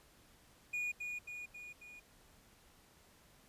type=tone with echo; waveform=triangle; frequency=2448 Hz; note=D#7; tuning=29 cents flat; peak=-34 dBFS; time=0.73-0.92 s; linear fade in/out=10 ms; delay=270 ms; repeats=4; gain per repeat=-4 dB; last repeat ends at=2 s; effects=pink hiss -65 dBFS RMS until 3.48 s + resampled to 32000 Hz